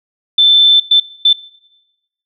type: tone bursts at uneven times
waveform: sine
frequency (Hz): 3536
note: A7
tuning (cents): +8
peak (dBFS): -5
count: 3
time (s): 0.38-0.8 / 0.91-1 / 1.25-1.33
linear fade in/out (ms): 5
effects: noise-tail reverb RT60 1.0 s tail -22 dB re dry